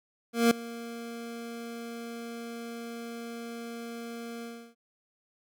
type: tone with ADSR envelope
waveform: 25% pulse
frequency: 233.1 Hz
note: A#3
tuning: in tune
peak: -14 dBFS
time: 0.33-4.75 s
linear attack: 180 ms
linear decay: 4 ms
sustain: -20 dB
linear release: 320 ms
effects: none